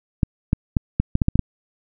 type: clicks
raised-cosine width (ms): 5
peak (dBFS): -4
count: 9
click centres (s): 0.232 / 0.531 / 0.768 / 1 / 1.154 / 1.218 / 1.284 / 1.356 / 1.393
effects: none